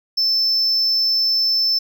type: tone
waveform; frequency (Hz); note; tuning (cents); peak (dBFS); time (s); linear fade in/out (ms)
triangle; 5290; E8; +5; -13; 0.17-1.79; 10
effects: tanh soft clip ceiling -10 dBFS